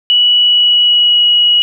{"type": "tone with pitch glide", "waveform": "sine", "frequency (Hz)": [2940, 2911], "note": ["F#7", "F#7"], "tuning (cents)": [-12, -29], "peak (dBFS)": -6, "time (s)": [0.1, 1.62], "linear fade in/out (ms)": 0, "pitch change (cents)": -17, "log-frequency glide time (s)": [0.41, 1.24], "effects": []}